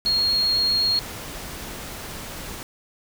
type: tone in noise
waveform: sine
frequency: 4277 Hz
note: C8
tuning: 37 cents sharp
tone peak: -18 dBFS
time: 0.06-0.99 s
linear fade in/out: 0 ms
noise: pink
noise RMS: -35 dBFS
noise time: 0.05-2.63 s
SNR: +14 dB
effects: none